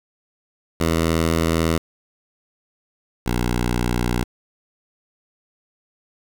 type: tone pair in turn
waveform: 10% pulse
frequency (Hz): 82 / 59.98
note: E2 / B1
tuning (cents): -9 / -50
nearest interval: perfect fourth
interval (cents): 541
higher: first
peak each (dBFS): -9 / -11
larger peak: first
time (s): 0.8-1.78 / 3.26-4.24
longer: neither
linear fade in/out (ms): 5
effects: 7-bit